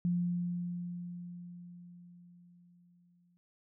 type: tone with exponential decay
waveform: sine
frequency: 175.4 Hz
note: F3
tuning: 8 cents sharp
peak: -27 dBFS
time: 0.05-3.37 s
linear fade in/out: 0 ms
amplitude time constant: 720 ms
effects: none